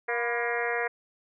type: harmonic tone with a mistuned harmonic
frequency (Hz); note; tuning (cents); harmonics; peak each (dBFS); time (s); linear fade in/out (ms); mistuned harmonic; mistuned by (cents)
236.6; A#3; +26; 2 / 3 / 4 / 5 / 6 / 7 / 8 / 9 / 10; -31 / -34 / -38 / -41 / -38 / -34 / -33 / -36 / -43; 0.08-0.88; 10; 4; +82
effects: none